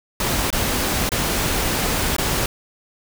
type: noise with dropouts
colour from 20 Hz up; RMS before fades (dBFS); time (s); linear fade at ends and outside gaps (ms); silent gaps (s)
pink; -21; 0.2-2.46; 2; 0.504-0.527 / 1.092-1.118 / 2.165-2.183
effects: none